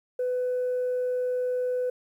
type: tone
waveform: sine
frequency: 500 Hz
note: B4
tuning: 21 cents sharp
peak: -23 dBFS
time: 0.19-1.9 s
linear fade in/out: 5 ms
effects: tanh soft clip ceiling -22 dBFS + 10-bit

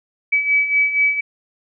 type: beating tone pair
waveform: sine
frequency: 2285 / 2289.2 Hz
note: D7 / D7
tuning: -48 / -45 cents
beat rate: 4.2 Hz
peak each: -21 / -15 dBFS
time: 0.32-1.21 s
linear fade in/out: 10 ms
effects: none

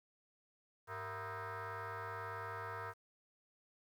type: tone with frequency modulation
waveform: sine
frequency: 180.2 Hz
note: F#3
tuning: 45 cents flat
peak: -40 dBFS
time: 0.87-2.94 s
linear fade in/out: 50 ms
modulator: 282 Hz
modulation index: 5.5
effects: tanh soft clip ceiling -39 dBFS + 11-bit

